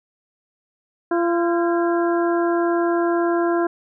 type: harmonic tone with a mistuned harmonic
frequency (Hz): 342.3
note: F4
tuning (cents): -35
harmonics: 1 / 2 / 3 / 4 / 5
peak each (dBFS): -18 / -24 / -28 / -30 / -32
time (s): 1.11-3.67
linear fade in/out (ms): 5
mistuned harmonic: 5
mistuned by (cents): -91
effects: none